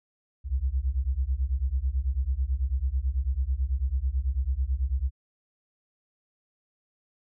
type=beating tone pair; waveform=sine; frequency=61.2 / 70.3 Hz; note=B1 / C#2; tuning=-15 / +25 cents; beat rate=9.1 Hz; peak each=-27 dBFS; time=0.44-5.11 s; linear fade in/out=50 ms; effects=none